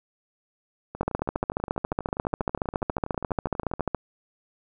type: two click trains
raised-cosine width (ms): 1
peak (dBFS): -10 / -21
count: 43 / 36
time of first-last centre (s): 1.01-3.947 / 0.95-3.796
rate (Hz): 14.3 / 12.3
effects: none